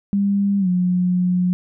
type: tone with pitch glide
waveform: sine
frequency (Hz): 200 to 180.25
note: G3 to F#3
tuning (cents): +35 to -45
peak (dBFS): -15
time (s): 0.13-1.53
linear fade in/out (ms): 0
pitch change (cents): -180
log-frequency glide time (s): 0.59-0.68
effects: none